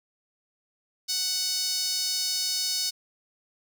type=tone with high-pass filter; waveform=sawtooth; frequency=742 Hz; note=F#5; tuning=5 cents sharp; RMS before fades=-28 dBFS; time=1.08-2.91 s; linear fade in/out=20 ms; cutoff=4800 Hz; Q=3.5; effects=none